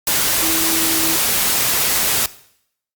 sine tone in noise, 324.9 Hz, E4, 25 cents flat, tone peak -23 dBFS, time 0.42-1.16 s, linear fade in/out 2 ms, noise white, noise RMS -17 dBFS, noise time 0.07-2.26 s, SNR -9 dB, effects noise-tail reverb RT60 0.7 s tail -18 dB re dry + Opus 48 kbps

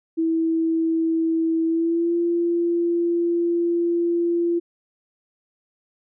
sine tone with pitch glide, 326.3 to 342.3 Hz, E4 to F4, -18 to -35 cents, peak -18 dBFS, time 0.17-4.6 s, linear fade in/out 20 ms, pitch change +83 cents, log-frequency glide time 1.66-2.15 s, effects none

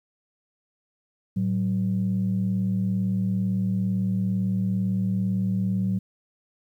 sine tone pair together, 110 / 187.82 Hz, A2 / F#3, 0 / +26 cents, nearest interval major sixth, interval 926 cents, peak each -26 / -22 dBFS, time 1.36-5.99 s, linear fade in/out 10 ms, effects tanh soft clip ceiling -16 dBFS + 10-bit

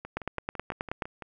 two click trains, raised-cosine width 0.5 ms, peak -24 / -15 dBFS, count 8 / 9, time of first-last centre 0.05-1.223 / 0.17-1.022 s, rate 5.97 / 9.39 Hz, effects none

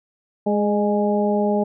harmonic tone with a mistuned harmonic, 207.7 Hz, G#3, in tune, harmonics 1 / 2 / 3 / 4, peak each -20 / -22 / -23 / -26 dBFS, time 0.46-1.64 s, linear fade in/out 10 ms, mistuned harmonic 3, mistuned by -27 cents, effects none

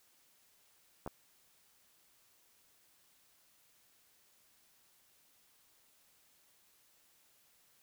clicks, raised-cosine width 1 ms, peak -27 dBFS, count 2, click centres 1.063 / 1.076 s, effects white hiss -69 dBFS RMS until 7.82 s

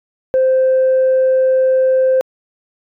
sine tone, 521 Hz, C5, 7 cents flat, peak -8 dBFS, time 0.34-2.21 s, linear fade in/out 0 ms, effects tanh soft clip ceiling -7 dBFS

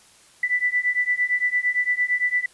sine beating tone pair, 1975.5 / 1984.3 Hz, B6 / B6, 0 / +8 cents, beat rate 8.8 Hz, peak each -23 / -22 dBFS, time 0.43-2.46 s, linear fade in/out 5 ms, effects white hiss -53 dBFS RMS until 2.53 s + resampled to 24000 Hz

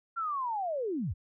sine linear sweep, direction down, 1389 to 58 Hz, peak -30 dBFS, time 0.16-1.14 s, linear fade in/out 20 ms, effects none

